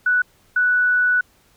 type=tone pair in turn; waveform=sine; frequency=1480 / 1480 Hz; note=F#6 / F#6; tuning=0 / 0 cents; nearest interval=unison; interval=0 cents; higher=neither; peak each=-14 dBFS; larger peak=neither; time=0.06-0.22 / 0.56-1.21 s; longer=second; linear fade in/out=5 ms; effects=pink hiss -57 dBFS RMS until 1.56 s